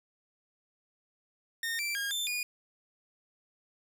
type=tone with pitch steps; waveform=sawtooth; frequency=1835 / 2343 / 1625 / 3551 / 2447 Hz; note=A#6 / D7 / G#6 / A7 / D#7; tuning=-28 / -5 / -38 / +15 / -29 cents; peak=-28 dBFS; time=1.63-2.43 s; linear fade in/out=2 ms; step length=160 ms; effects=none